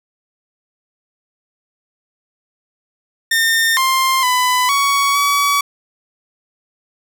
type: tone with pitch steps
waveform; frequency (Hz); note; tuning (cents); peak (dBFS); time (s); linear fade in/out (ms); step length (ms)
sawtooth; 1817 / 1054 / 1001 / 1121 / 1137; A#6 / C6 / B5 / C#6 / C#6; -45 / +12 / +23 / +19 / +44; -9; 3.31-5.61; 5; 460
effects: none